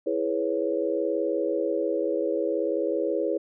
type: chord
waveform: sine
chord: C# minor seventh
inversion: first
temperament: equal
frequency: 329.6 / 415.3 / 493.9 / 554.4 Hz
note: E4 / G#4 / B4 / C#5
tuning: 0 / 0 / 0 / 0 cents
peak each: -29 dBFS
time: 0.06-3.38 s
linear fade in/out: 10 ms
effects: none